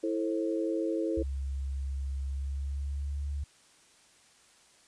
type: chord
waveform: sine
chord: A minor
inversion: second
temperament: equal with one note detuned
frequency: 329.6 / 440 / 532.4 Hz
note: E4 / A4 / C5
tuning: 0 / 0 / +30 cents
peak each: -30 / -34 / -35 dBFS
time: 0.03-1.23 s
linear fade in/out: 10 ms
type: tone with pitch glide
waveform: sine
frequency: 68.1 to 71.4 Hz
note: C#2 to D2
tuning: -30 to -48 cents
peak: -31 dBFS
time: 1.17-3.44 s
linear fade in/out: 5 ms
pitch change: +82 cents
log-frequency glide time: 2.24-3.25 s
effects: white hiss -61 dBFS RMS until 4.87 s + resampled to 22050 Hz